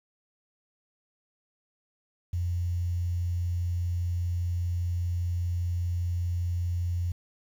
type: tone with quantisation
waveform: sine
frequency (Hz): 87.5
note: F2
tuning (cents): +4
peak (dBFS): -26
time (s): 2.33-7.12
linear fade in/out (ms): 5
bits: 9
effects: none